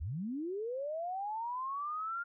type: linear sweep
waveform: sine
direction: up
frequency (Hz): 60.3 to 1414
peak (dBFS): -35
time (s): 0-2.24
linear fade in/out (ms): 20
effects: none